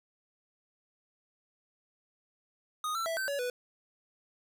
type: tone with pitch steps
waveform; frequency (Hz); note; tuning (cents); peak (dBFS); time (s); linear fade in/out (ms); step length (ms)
square; 1241 / 1341 / 658 / 1543 / 565 / 493.4; D#6 / E6 / E5 / G6 / C#5 / B4; -5 / +29 / -3 / -28 / +33 / -2; -32; 2.84-3.5; 2; 110
effects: none